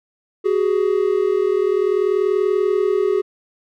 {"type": "tone pair together", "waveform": "triangle", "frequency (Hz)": [374.8, 415.3], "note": ["F#4", "G#4"], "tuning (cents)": [22, 0], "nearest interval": "major second", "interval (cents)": 178, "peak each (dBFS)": -16, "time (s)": [0.44, 3.22], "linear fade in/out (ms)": 20, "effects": []}